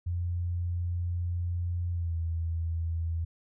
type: tone with pitch glide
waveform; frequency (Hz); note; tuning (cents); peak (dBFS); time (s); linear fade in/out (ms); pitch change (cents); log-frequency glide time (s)
sine; 87.31 to 82.74; F2 to E2; 0 to +7; -28; 0.06-3.25; 10; -93; 1.91-2.16
effects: none